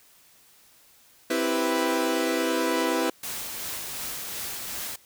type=chord; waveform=sawtooth; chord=C major seventh; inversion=none; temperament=equal; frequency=261.6 / 329.6 / 392 / 493.9 Hz; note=C4 / E4 / G4 / B4; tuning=0 / 0 / 0 / 0 cents; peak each=-26 / -23 / -28 / -24 dBFS; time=1.3-3.1 s; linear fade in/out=5 ms
type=noise with tremolo; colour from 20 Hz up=white; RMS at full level=-33 dBFS; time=3.23-4.96 s; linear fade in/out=5 ms; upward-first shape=sine; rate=2.7 Hz; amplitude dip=25%
effects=white hiss -57 dBFS RMS until 5.05 s